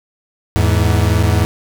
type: tone pair together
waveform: 40% pulse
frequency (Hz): 82.5 / 105.73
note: E2 / G#2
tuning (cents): +2 / +31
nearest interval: major third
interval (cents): 429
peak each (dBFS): -13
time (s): 0.56-1.45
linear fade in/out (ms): 0
effects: none